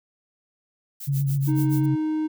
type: noise with tremolo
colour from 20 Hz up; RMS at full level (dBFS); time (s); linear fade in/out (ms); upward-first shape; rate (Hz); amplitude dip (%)
violet; -35; 1-1.86; 5; sine; 7; 100
type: tone with vibrato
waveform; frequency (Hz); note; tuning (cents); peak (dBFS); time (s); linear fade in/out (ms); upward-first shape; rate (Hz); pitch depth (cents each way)
sine; 138.59; C#3; 0; -20; 1.07-1.96; 20; square; 8; 24
type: tone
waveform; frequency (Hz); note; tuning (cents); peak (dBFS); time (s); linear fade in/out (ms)
triangle; 310.7; D#4; -2; -20; 1.47-2.28; 20
effects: none